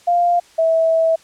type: tone pair in turn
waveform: sine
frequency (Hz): 698.5 / 651.6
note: F5 / E5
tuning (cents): 0 / -20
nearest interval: minor second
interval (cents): 120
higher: first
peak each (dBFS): -12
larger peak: neither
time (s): 0.07-0.4 / 0.58-1.16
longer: second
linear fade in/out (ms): 10
effects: white hiss -49 dBFS RMS until 1.23 s + low-pass 8000 Hz 12 dB/octave